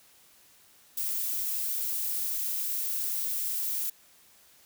violet noise, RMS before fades -31 dBFS, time 0.97-3.9 s, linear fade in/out 5 ms, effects white hiss -59 dBFS RMS until 4.65 s

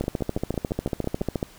two click trains, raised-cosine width 2 ms, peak -11 / -17 dBFS, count 21 / 8, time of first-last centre 0.01-1.428 / 0.04-1.211 s, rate 14.1 / 5.98 Hz, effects pink hiss -50 dBFS RMS until 1.58 s

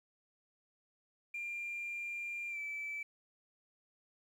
sine tone with pitch glide, 2390 to 2315 Hz, D7 to D7, +30 to -25 cents, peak -37 dBFS, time 1.34-3.03 s, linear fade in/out 5 ms, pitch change -55 cents, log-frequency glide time 2.49-2.59 s, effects tanh soft clip ceiling -35 dBFS + 11-bit

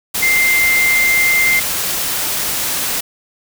sine tone in noise, 2093 Hz, C7, in tune, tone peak -11 dBFS, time 0.22-1.6 s, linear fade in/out 10 ms, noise white, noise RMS -19 dBFS, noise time 0.14-3.01 s, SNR +5 dB, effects none

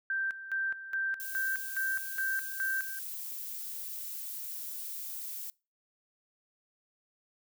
sine tone with tremolo, 1568 Hz, G6, in tune, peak -29 dBFS, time 0.1-2.99 s, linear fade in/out 2 ms, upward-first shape square, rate 2.4 Hz, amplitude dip 75%
violet noise, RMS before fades -40 dBFS, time 1.2-5.5 s, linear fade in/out 0 ms
effects noise-tail reverb RT60 0.3 s tail -25 dB re dry

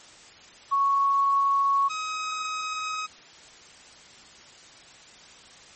sine / sawtooth tone pair in turn, 1108.7 / 1266.4 Hz, C#6 / D#6, 0 / +30 cents, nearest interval major second, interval 230 cents, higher second, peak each -19 / -25 dBFS, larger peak first, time 0.71-1.89 / 1.89-3.07 s, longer neither, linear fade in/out 20 ms, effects white hiss -49 dBFS RMS until 5.75 s + MP3 32 kbps

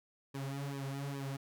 sawtooth tone with flanger, 138.59 Hz, C#3, in tune, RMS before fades -40 dBFS, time 0.34-1.37 s, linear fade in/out 10 ms, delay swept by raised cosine 1.4 to 5.4 ms, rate 2.4 Hz, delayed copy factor -1, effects none

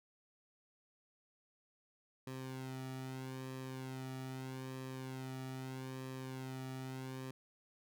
sawtooth tone with flanger, 130.81 Hz, C3, in tune, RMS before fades -45 dBFS, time 2.27-7.31 s, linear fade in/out 2 ms, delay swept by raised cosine 1.4 to 1.91 ms, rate 0.79 Hz, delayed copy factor -0.7, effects none

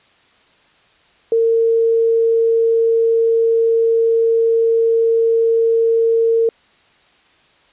sine tone, 456.3 Hz, A#4, 37 cents flat, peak -11 dBFS, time 1.32-6.49 s, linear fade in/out 2 ms, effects white hiss -53 dBFS RMS until 7.72 s + resampled to 8000 Hz

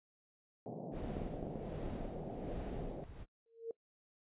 pink band-pass noise, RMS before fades -45 dBFS, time 0.66-3.04 s, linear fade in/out 0 ms, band 130 to 740 Hz, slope 48 dB/octave
brown noise with tremolo, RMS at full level -43 dBFS, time 0.91-3.26 s, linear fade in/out 50 ms, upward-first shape sine, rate 1.3 Hz, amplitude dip 70%
clicks, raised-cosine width 2 ms, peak -28 dBFS, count 6, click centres 1.046 / 1.168 / 1.218 / 1.428 / 1.469 / 1.557 s
sine tone with exponential growth, 457.4 Hz, A#4, 33 cents flat, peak -35 dBFS, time 3.46-3.71 s, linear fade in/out 2 ms, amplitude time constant 53 ms
effects noise-tail reverb RT60 0.1 s tail -23 dB re dry + resampled to 8000 Hz

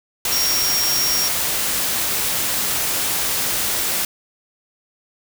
sine tone in noise, 5588 Hz, F8, in tune, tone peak -19 dBFS, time 0.32-1.28 s, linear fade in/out 2 ms, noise white, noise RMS -21 dBFS, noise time 0.25-4.05 s, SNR -1 dB, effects none

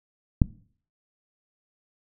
click, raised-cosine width 5 ms, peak -4 dBFS, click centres 0.418 s, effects noise-tail reverb RT60 0.5 s tail -20 dB re dry

